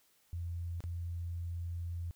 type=tone with dropouts; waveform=sine; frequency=85.7 Hz; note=F2; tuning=32 cents flat; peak=-36 dBFS; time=0.33-2.11 s; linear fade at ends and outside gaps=0 ms; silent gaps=0.805-0.839 s; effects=white hiss -70 dBFS RMS until 2.15 s